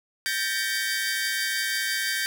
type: tone cluster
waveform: sawtooth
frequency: 1571 / 1783 / 1894 / 2259 / 4707 Hz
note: G6 / A6 / A#6 / C#7 / D8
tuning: +3 / +22 / +27 / +32 / +3 cents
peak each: -25 / -28 / -30 / -32 / -30 dBFS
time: 0.26-2.26 s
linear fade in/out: 0 ms
effects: 9-bit